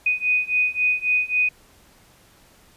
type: beating tone pair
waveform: sine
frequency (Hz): 2488 / 2491.7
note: D#7 / D#7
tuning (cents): -1 / +2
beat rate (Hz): 3.7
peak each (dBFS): -22 / -21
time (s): 0.06-1.49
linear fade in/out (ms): 5
effects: pink hiss -54 dBFS RMS until 2.76 s + resampled to 32000 Hz